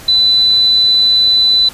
sine tone, 3996 Hz, B7, 20 cents sharp, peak -7 dBFS, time 0.08-1.69 s, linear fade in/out 5 ms, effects pink hiss -34 dBFS RMS until 1.73 s + resampled to 32000 Hz

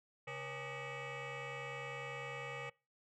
sine tone with frequency modulation, 890 Hz, A5, 20 cents sharp, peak -39 dBFS, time 0.27-2.7 s, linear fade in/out 10 ms, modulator 342 Hz, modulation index 5.1, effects noise-tail reverb RT60 0.3 s tail -26 dB re dry + tanh soft clip ceiling -41 dBFS

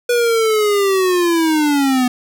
square linear sweep, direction down, 487.2 to 246.1 Hz, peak -13 dBFS, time 0.09-2.08 s, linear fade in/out 5 ms, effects none

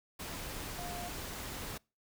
sine tone in noise, 705 Hz, F5, 16 cents sharp, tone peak -43 dBFS, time 0.78-1.09 s, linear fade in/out 10 ms, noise pink, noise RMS -42 dBFS, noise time 0.19-1.78 s, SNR -4 dB, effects noise-tail reverb RT60 0.3 s tail -26 dB re dry

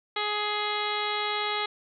harmonic tone with a mistuned harmonic, 418.3 Hz, G#4, 12 cents sharp, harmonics 1 / 2 / 3 / 4 / 5 / 6 / 7 / 8 / 9 / 10, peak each -35 / -33 / -33 / -40 / -34 / -41 / -41 / -35 / -38 / -41 dBFS, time 0.16-1.66 s, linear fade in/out 5 ms, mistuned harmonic 9, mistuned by +27 cents, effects none

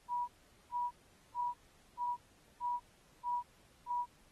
sine tone bursts, 970 Hz, B5, 31 cents flat, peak -33 dBFS, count 7, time 0.08-4.06 s, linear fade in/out 50 ms, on 200 ms, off 430 ms, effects pink hiss -67 dBFS RMS until 4.31 s + AAC 32 kbps

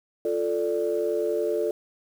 sine chord, D minor, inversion first, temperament equal, 349.2 / 440 / 587.3 Hz, F4 / A4 / D5, 0 / 0 / 0 cents, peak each -28 / -25 / -28 dBFS, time 0.25-1.71 s, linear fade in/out 2 ms, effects tanh soft clip ceiling -14 dBFS + 8-bit

